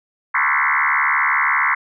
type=tone with frequency modulation; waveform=sine; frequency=1556 Hz; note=G6; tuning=13 cents flat; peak=-14 dBFS; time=0.34-1.75 s; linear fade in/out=10 ms; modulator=72.7 Hz; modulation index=7.9; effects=none